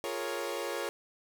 sawtooth chord, Bb minor seventh, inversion second, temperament equal, 349.2 / 415.3 / 466.2 / 554.4 Hz, F4 / Ab4 / Bb4 / Db5, 0 / 0 / 0 / 0 cents, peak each -36 / -36 / -35 / -34 dBFS, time 0.04-0.89 s, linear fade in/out 0 ms, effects none

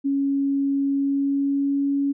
sine tone with pitch glide, 277.2 to 279.9 Hz, C#4 to C#4, 0 to +17 cents, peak -19 dBFS, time 0.04-2.13 s, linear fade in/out 20 ms, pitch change +17 cents, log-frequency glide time 0.92-1.86 s, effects none

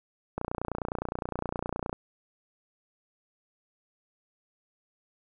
click train, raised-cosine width 1 ms, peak -17 dBFS, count 47, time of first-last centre 0.38-1.929 s, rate 29.7 Hz, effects none

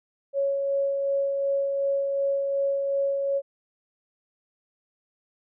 sine tone with tremolo, 554.4 Hz, C#5, in tune, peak -21 dBFS, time 0.33-3.42 s, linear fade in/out 50 ms, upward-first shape sine, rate 2.7 Hz, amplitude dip 30%, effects none

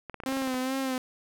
clicks, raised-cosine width 0.5 ms, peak -23 dBFS, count 10, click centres 0.097 / 0.143 / 0.202 / 0.236 / 0.288 / 0.324 / 0.37 / 0.421 / 0.475 / 0.543 s
sawtooth tone with vibrato, 261.6 Hz, C4, in tune, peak -24 dBFS, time 0.26-0.98 s, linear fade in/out 2 ms, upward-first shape sine, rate 2.4 Hz, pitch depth 46 cents each way
effects none

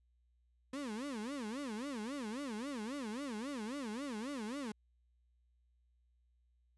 35% pulse tone with vibrato, 246.8 Hz, B3, 1 cent flat, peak -38 dBFS, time 0.73-4.72 s, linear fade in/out 5 ms, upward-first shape sine, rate 3.7 Hz, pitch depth 290 cents each way, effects added 60 Hz sine -70 dBFS peak until 6.77 s + resampled to 24000 Hz

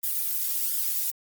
violet noise with flanger, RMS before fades -27 dBFS, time 0.03-1.11 s, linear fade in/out 10 ms, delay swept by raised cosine 0.57 to 2.07 ms, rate 1.4 Hz, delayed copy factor +0.55, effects Opus 24 kbps

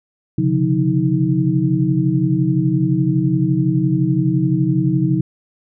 sine tone cluster, 131.6 / 143.4 / 177.2 / 316.2 Hz, C3 / D3 / F3 / D#4, +10 / -41 / +25 / +28 cents, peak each -19 dBFS, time 0.38-5.21 s, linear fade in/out 5 ms, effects none

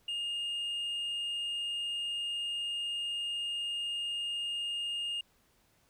sine tone, 2834 Hz, F7, 25 cents sharp, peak -30 dBFS, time 0.08-5.21 s, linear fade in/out 5 ms, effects tanh soft clip ceiling -32 dBFS + pink hiss -69 dBFS RMS until 5.89 s

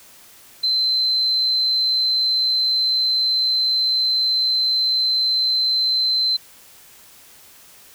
sine tone, 4081 Hz, C8, 44 cents flat, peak -16 dBFS, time 0.63-6.37 s, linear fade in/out 10 ms, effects white hiss -47 dBFS RMS until 7.94 s

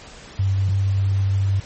sine tone pair in turn, 97 / 97.67 Hz, G2 / G2, -18 / -6 cents, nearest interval unison, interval 12 cents, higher second, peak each -16 dBFS, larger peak neither, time 0.39-0.69 / 0.69-1.6 s, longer second, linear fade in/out 5 ms, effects pink hiss -41 dBFS RMS until 1.65 s + MP3 32 kbps

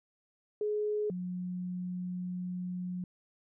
sine tone pair in turn, 420.9 / 180.48 Hz, G#4 / F#3, +23 / -43 cents, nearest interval octave + minor third, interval 1466 cents, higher first, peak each -29 / -34 dBFS, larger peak first, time 0.61-1.1 / 1.1-3.04 s, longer second, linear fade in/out 2 ms, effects none

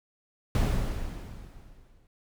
brown noise with exponential decay, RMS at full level -21 dBFS, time 0.55-2.07 s, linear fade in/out 1 ms, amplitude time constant 330 ms, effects none

